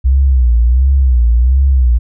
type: tone with vibrato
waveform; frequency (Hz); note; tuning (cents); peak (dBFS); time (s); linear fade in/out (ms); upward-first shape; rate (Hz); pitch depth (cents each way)
sine; 62.8; B1; +30; -6; 0.04-1.99; 20; sine; 1.4; 140
effects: none